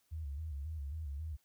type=tone with vibrato; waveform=sine; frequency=74.6 Hz; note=D2; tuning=28 cents sharp; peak=-38 dBFS; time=0.11-1.37 s; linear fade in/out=20 ms; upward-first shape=square; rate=3.7 Hz; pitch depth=110 cents each way; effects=white hiss -75 dBFS RMS until 1.44 s